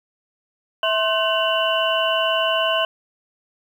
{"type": "tone cluster", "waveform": "sine", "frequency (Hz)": [653, 1059, 1523, 2763, 2977], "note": ["E5", "C6", "F#6", "F7", "F#7"], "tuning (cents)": [-17, 21, 50, -19, 10], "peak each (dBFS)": [-21, -24, -27, -27, -23], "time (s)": [0.83, 2.85], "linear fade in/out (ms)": 2, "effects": ["8-bit"]}